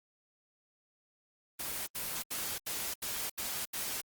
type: noise bursts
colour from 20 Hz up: white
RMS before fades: -37 dBFS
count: 7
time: 1.59-4.012 s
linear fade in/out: 10 ms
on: 280 ms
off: 77 ms
effects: Opus 24 kbps